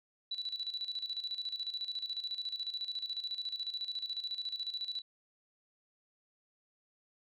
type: tone with tremolo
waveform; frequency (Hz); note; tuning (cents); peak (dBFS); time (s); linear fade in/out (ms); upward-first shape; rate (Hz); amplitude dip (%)
sine; 3951; B7; 0; -34; 0.31-5.02; 5; square; 14; 70
effects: none